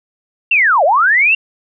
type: linear two-way sweep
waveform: sine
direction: down then up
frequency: 2788 to 531 to 2788 Hz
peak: -8 dBFS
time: 0.51-1.35 s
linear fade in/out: 5 ms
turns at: 0.84 s
effects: none